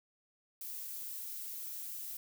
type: noise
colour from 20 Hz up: violet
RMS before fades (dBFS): -43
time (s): 0.61-2.17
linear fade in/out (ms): 2
effects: none

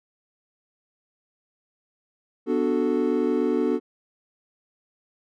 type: chord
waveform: triangle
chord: B minor seventh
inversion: none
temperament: equal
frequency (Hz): 246.9 / 293.7 / 370 / 440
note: B3 / D4 / F#4 / A4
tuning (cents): 0 / 0 / 0 / 0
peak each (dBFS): -24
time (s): 2.46-3.8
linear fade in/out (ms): 50
effects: none

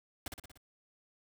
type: noise with echo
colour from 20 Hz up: pink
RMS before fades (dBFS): -39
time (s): 0.26-0.28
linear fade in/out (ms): 2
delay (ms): 59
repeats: 5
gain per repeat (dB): -4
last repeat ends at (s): 0.575
effects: none

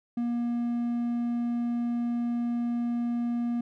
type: tone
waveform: triangle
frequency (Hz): 237.9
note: A#3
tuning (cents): +35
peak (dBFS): -24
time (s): 0.17-3.61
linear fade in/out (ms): 5
effects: none

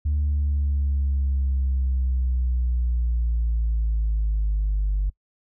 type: linear sweep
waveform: sine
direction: down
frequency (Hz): 74.2 to 48.64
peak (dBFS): -18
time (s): 0.05-5.1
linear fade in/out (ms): 10
effects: noise-tail reverb RT60 0.1 s tail -26 dB re dry + tanh soft clip ceiling -17 dBFS

